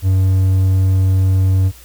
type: tone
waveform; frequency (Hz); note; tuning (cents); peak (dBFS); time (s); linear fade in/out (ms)
triangle; 94.5; F#2; +37; -8; 0.02-1.72; 50
effects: added 60 Hz sine -41 dBFS peak until 1.84 s + white hiss -43 dBFS RMS until 1.84 s